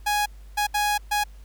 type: tone bursts at uneven times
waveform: sawtooth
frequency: 830.6 Hz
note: G#5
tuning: in tune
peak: -17 dBFS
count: 4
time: 0.06-0.26 / 0.57-0.67 / 0.74-0.98 / 1.11-1.24 s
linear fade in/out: 10 ms
effects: added 50 Hz sine -41 dBFS peak until 1.44 s + pink hiss -59 dBFS RMS until 1.44 s